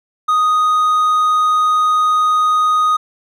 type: tone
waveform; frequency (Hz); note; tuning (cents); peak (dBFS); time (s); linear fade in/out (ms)
triangle; 1244.5; D#6; 0; -9; 0.28-2.97; 10
effects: none